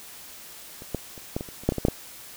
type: clicks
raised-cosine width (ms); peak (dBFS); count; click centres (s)
2; -28 / -13 / -29 / -13 / -19 / -28 / -29 / -6 / -14 / -14 / -6 / -8; 12; 0.821 / 0.947 / 1.178 / 1.365 / 1.409 / 1.488 / 1.636 / 1.69 / 1.722 / 1.783 / 1.851 / 1.884
effects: white hiss -44 dBFS RMS until 2.36 s